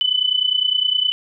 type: tone with amplitude modulation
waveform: sine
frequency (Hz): 3000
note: F#7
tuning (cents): +23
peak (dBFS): -12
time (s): 0.01-1.12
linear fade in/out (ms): 0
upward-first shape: sine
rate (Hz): 29.8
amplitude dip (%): 80
effects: none